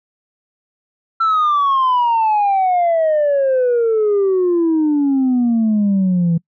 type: exponential sweep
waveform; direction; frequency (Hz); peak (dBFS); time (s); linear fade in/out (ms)
sine; down; 1348 to 164.3; -10; 1.2-6.38; 10
effects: noise-tail reverb RT60 0.1 s tail -26 dB re dry + tanh soft clip ceiling -10 dBFS